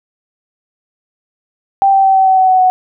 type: tone with pitch steps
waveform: sine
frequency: 784 / 777.7 / 771.4 / 765.2 / 759 / 752.9 / 746.9 / 740.9 Hz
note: G5 / G5 / G5 / G5 / F#5 / F#5 / F#5 / F#5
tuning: 0 / -14 / -28 / -42 / +44 / +30 / +16 / +2 cents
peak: -6 dBFS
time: 1.82-2.7 s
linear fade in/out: 0 ms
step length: 110 ms
effects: none